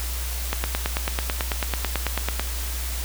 click train, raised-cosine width 0.3 ms, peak -7 dBFS, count 18, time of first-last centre 0.53-2.396 s, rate 9.11 Hz, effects added 60 Hz sine -27 dBFS peak until 3.04 s + white hiss -33 dBFS RMS until 3.04 s

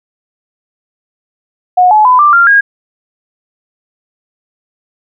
sine tone with pitch steps, 727 / 854.6 / 1004.7 / 1181 / 1388.3 / 1632.1 Hz, F#5 / G#5 / B5 / D6 / F6 / G#6, -31 / +49 / +29 / +9 / -11 / -31 cents, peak -3 dBFS, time 1.77-2.61 s, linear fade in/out 10 ms, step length 140 ms, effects none

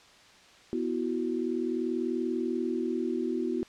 sine chord, B suspended fourth, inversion none, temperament equal, 246.9 / 329.6 / 370 Hz, B3 / E4 / F#4, 0 / 0 / 0 cents, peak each -32 dBFS, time 0.73-3.63 s, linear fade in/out 0 ms, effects white hiss -55 dBFS RMS until 3.68 s + low-pass 5000 Hz 12 dB/octave

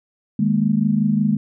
sine chord, D# suspended fourth, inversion none, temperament equal, 155.56 / 207.7 / 233.1 Hz, D#3 / G#3 / A#3, 0 / 0 / 0 cents, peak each -22 / -17 / -21 dBFS, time 0.39-1.37 s, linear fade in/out 5 ms, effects none

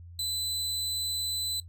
sawtooth tone, 4011 Hz, B7, 26 cents sharp, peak -27 dBFS, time 0.19-1.6 s, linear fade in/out 2 ms, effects noise-tail reverb RT60 0.1 s tail -18 dB re dry + added 86 Hz sine -44 dBFS peak until 1.68 s

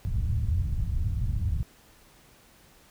white low-pass noise, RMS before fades -27 dBFS, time 0.05-1.63 s, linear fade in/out 0 ms, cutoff 110 Hz, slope 24 dB/octave, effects pink hiss -57 dBFS RMS until 2.9 s

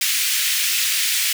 pink high-pass noise, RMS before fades -20 dBFS, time 0.01-1.33 s, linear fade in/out 5 ms, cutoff 2100 Hz, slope 24 dB/octave, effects none

